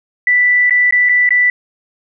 sine tone with dropouts, 1975.5 Hz, B6, in tune, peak -8 dBFS, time 0.27-1.5 s, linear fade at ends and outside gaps 2 ms, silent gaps 0.697-0.707 / 0.909-0.924 / 1.089-1.093 / 1.291-1.306 s, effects none

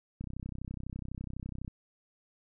click train, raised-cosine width 5 ms, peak -27 dBFS, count 48, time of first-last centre 0.21-1.679 s, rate 32 Hz, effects none

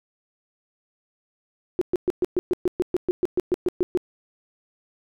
sine tone bursts, 360 Hz, F#4, 47 cents flat, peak -17 dBFS, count 16, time 1.79-3.974 s, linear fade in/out 0 ms, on 24 ms, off 120 ms, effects none

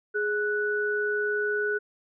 sine tone pair together, 416.9 / 1480 Hz, G#4 / F#6, +7 / 0 cents, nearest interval octave + minor seventh, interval 2193 cents, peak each -27 dBFS, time 0.14-1.79 s, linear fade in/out 20 ms, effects none

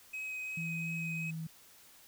triangle tone with vibrato, 2532 Hz, D#7, 30 cents sharp, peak -36 dBFS, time 0.13-1.31 s, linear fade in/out 10 ms, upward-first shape sine, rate 2.8 Hz, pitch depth 10 cents each way
sine tone with pitch glide, 164.81 to 161.42 Hz, E3 to E3, 0 to -36 cents, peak -37 dBFS, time 0.57-1.47 s, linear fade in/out 5 ms, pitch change -36 cents, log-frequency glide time 1.03-1.31 s
effects white hiss -59 dBFS RMS until 2.07 s

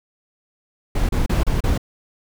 brown noise bursts, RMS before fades -18 dBFS, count 5, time 0.95-1.778 s, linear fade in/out 5 ms, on 140 ms, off 32 ms, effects none

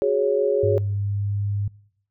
sine chord, F# suspended second, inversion none, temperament equal, 370 / 415.3 / 554.4 Hz, F#4 / G#4 / C#5, 0 / 0 / 0 cents, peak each -25 / -20 / -22 dBFS, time 0.02-0.78 s, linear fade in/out 0 ms
sine tone with pitch glide, 100.8 to 101.44 Hz, G2 to G#2, +49 to -40 cents, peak -21 dBFS, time 0.63-1.68 s, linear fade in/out 5 ms, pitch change +11 cents, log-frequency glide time 1.04-1.38 s
effects noise-tail reverb RT60 0.7 s tail -24 dB re dry

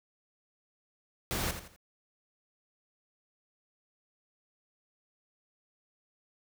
pink noise with echo, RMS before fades -33 dBFS, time 1.31-1.51 s, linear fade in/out 0 ms, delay 84 ms, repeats 3, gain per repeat -9 dB, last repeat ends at 1.762 s, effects none

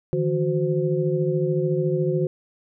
sine tone cluster, 151.2 / 165 / 366.8 / 517 Hz, D#3 / E3 / F#4 / C5, -49 / +2 / -15 / -21 cents, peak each -24 / -28 / -23 / -28 dBFS, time 0.13-2.27 s, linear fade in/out 0 ms, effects none

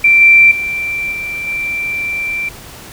sine tone with level steps, 2349 Hz, D7, in tune, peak -5 / -3 / -16 / -19 / -16 dBFS, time 0.04-2.49 s, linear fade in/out 5 ms, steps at 0.21 / 0.51 / 1.12 / 1.47 s, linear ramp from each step 5 ms, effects pink hiss -34 dBFS RMS until 2.92 s

